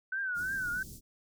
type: tone with vibrato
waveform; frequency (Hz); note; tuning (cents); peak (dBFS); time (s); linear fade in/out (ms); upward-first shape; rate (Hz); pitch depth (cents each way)
sine; 1507; F#6; +31; -31; 0.12-0.83; 5; triangle; 3; 120
type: band-stop noise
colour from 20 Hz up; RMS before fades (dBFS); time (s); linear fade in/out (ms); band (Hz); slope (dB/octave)
pink; -47; 0.34-1.01; 50; 330 to 5300; 24
effects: none